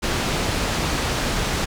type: low-pass noise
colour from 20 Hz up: pink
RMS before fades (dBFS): -23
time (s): 0.02-1.66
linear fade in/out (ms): 20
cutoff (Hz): 6800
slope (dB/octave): 12
effects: none

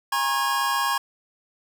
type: tone cluster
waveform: square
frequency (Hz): 819 / 947 / 1083 / 1655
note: G#5 / A#5 / C#6 / G#6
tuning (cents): -24 / +27 / -41 / -6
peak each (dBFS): -31 / -29 / -25 / -29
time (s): 0.12-0.98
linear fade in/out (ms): 5
effects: none

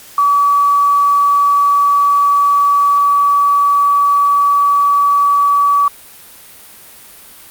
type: tone with quantisation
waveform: sine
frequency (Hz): 1143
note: D6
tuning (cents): -47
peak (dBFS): -8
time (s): 0.18-5.88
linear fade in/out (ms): 2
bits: 6
effects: white hiss -38 dBFS RMS until 7.5 s + Opus 48 kbps

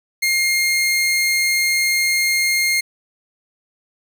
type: tone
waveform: sawtooth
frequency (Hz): 2127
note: C7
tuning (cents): +28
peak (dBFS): -12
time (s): 0.22-2.81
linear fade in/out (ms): 10
effects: 8-bit

